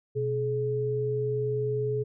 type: tone pair together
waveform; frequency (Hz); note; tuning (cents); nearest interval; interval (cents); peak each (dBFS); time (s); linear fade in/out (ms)
sine; 125.2 / 424.5; B2 / G#4; +24 / +38; octave + major sixth; 2114; -30 / -27; 0.15-2.04; 20
effects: none